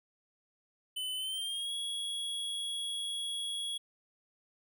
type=tone with pitch glide; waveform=square; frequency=3022 to 3334 Hz; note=F#7 to G#7; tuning=+36 to +6 cents; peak=-35 dBFS; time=0.96-3.78 s; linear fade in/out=10 ms; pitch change=+170 cents; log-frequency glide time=1.16-1.73 s; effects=none